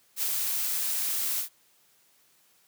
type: noise with ADSR envelope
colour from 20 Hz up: blue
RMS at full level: -26 dBFS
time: 0.16-1.49 s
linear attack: 71 ms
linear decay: 4 ms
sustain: -3 dB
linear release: 99 ms
effects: white hiss -64 dBFS RMS until 2.67 s + high-pass 100 Hz 12 dB/octave